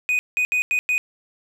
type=tone bursts at uneven times; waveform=triangle; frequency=2489 Hz; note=D#7; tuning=in tune; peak=-16 dBFS; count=5; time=0.09-0.19 / 0.37-0.45 / 0.52-0.62 / 0.71-0.79 / 0.89-0.98 s; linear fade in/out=0 ms; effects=none